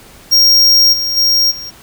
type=tone with level steps; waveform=square; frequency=5580 Hz; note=F8; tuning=2 cents flat; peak=-6 / -15 / -9 / -25 dBFS; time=0.31-1.71 s; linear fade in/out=20 ms; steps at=0.92 / 1.16 / 1.5 s; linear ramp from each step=20 ms; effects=pink hiss -40 dBFS RMS until 1.82 s